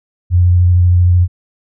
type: tone with vibrato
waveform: sine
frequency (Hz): 88.9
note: F2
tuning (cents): +31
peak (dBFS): -6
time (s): 0.3-1.28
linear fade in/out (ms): 50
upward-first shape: sine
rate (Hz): 13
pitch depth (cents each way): 18
effects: none